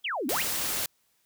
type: exponential two-way sweep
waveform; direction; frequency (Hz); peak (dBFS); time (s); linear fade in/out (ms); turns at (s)
sine; down then up; 3457 to 229.5 to 3457; -28; 0.04-0.43; 10; 0.27
type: noise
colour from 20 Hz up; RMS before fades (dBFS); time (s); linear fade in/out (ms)
white; -30; 0.29-0.86; 2
effects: white hiss -70 dBFS RMS until 1.25 s